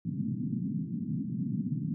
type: band-pass noise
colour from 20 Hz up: pink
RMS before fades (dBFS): -33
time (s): 0.05-1.94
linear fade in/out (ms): 0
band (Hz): 130 to 260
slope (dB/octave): 48
effects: none